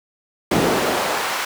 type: noise with high-pass filter sweep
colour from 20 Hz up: brown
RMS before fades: -20 dBFS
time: 0.51-1.45 s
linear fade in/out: 5 ms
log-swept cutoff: 240 to 1300 Hz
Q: 1
effects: none